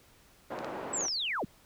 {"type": "band-pass noise", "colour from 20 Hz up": "pink", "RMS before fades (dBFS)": -39, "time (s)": [0.5, 1.07], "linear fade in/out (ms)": 10, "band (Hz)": [330, 1100], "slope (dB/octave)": 12}
{"type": "clicks", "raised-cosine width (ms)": 0.2, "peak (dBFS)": -25, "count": 4, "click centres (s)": [0.589, 0.646, 1.009, 1.083]}
{"type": "linear sweep", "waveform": "sine", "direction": "down", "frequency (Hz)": [7902, 87.4], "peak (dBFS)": -30, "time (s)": [0.93, 1.45], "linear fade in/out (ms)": 5}
{"effects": ["pink hiss -61 dBFS RMS until 1.65 s"]}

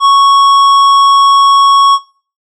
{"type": "tone with tanh clipping", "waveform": "sine", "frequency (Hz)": 1108, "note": "C#6", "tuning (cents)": -1, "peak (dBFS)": -5, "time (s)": [0, 1.99], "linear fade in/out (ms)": 50, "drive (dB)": 11, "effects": ["noise-tail reverb RT60 0.4 s tail -19 dB re dry"]}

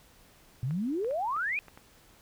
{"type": "exponential sweep", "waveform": "sine", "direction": "up", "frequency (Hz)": [117.4, 2545], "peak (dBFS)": -28, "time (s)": [0.63, 1.59], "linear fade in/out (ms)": 0}
{"type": "clicks", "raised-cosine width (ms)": 0.5, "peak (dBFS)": -33, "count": 6, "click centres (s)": [0.709, 1.046, 1.11, 1.365, 1.683, 1.775]}
{"effects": ["pink hiss -59 dBFS RMS until 2.21 s"]}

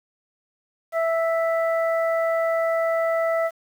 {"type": "harmonic tone", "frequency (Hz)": 659.3, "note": "E5", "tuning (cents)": 0, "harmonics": [1, 2, 3], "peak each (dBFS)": [-20, -29, -31], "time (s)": [0.92, 3.51], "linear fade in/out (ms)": 50, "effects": ["8-bit"]}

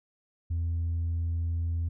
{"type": "tone with tanh clipping", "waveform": "triangle", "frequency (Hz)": 83.7, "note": "E2", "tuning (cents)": 27, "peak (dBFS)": -27, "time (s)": [0.5, 1.89], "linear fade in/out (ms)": 10, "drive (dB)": 6, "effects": []}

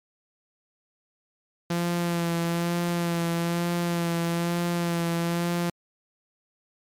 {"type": "tone with vibrato", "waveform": "sawtooth", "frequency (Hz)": 170.9, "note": "F3", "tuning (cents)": -37, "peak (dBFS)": -20, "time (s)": [1.7, 5.7], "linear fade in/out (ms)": 5, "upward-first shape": "sine", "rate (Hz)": 1.1, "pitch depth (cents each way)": 22, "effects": ["MP3 96 kbps"]}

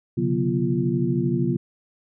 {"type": "tone cluster", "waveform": "sine", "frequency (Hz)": [130, 142.8, 180.3, 240, 345.1], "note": ["C3", "D3", "F#3", "B3", "F4"], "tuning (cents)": [-11, -48, -45, -49, -21], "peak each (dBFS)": -26, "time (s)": [0.17, 1.57], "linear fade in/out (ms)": 10, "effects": []}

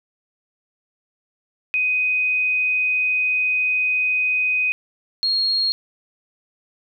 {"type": "tone pair in turn", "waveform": "sine", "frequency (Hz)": [2503, 4271], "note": ["D#7", "C8"], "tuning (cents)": [10, 35], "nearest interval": "major sixth", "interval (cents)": 925, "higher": "second", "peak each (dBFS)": -17, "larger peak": "neither", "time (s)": [[1.74, 4.72], [5.23, 5.72]], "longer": "first", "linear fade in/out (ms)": 0, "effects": []}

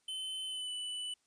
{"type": "tone with pitch glide", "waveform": "square", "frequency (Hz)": [3055, 2982], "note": ["G7", "F#7"], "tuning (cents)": [-45, 13], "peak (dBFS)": -38, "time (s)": [0.08, 1.14], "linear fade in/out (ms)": 5, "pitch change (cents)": -42, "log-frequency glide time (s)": [0.46, 0.71], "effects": ["white hiss -75 dBFS RMS until 1.26 s", "resampled to 22050 Hz"]}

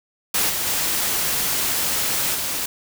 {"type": "noise with level steps", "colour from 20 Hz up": "white", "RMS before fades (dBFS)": [-20, -24, -22, -25], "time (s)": [0.34, 2.66], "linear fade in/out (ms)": 5, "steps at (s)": [0.49, 0.66, 2.34], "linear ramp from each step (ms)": 10, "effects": []}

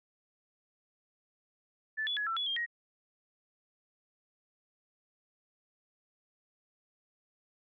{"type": "tone with pitch steps", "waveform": "sine", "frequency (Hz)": [1749, 3420, 1686, 1340, 3397, 3207, 1887], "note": ["A6", "A7", "G#6", "E6", "G#7", "G7", "A#6"], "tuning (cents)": [-11, -50, 26, 28, 38, 39, 21], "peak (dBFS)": -31, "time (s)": [1.97, 2.663], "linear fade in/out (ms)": 20, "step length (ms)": 99, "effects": []}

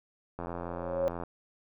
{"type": "click train", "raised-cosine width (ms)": 1, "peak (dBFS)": -23, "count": 74, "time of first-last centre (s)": [0.39, 1.236], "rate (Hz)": 86.3}
{"type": "tone with exponential growth", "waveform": "sine", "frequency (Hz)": 548, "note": "C#5", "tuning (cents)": -20, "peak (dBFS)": -23, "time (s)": [0.48, 1.08], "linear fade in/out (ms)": 0, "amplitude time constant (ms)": 130}
{"effects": []}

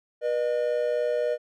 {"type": "tone pair together", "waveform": "triangle", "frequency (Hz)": [484, 607.5], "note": ["B4", "D#5"], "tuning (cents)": [-35, -42], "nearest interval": "major third", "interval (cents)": 393, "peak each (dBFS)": -24, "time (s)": [0.21, 1.38], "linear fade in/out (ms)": 50, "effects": []}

